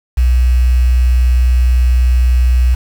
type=tone with quantisation; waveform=sine; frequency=61.9 Hz; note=B1; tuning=5 cents sharp; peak=-7 dBFS; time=0.17-2.75 s; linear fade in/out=10 ms; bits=5; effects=none